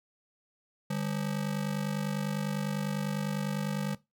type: ring-modulated tone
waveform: square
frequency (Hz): 174.61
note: F3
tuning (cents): 0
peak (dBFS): -28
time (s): 0.9-3.95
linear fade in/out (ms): 5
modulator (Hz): 25
effects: noise-tail reverb RT60 0.2 s tail -18 dB re dry